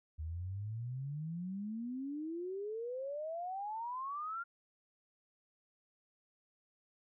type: exponential sweep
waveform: sine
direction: up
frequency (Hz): 75.8 to 1413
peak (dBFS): -38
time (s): 0.18-4.44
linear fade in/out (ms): 20
effects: none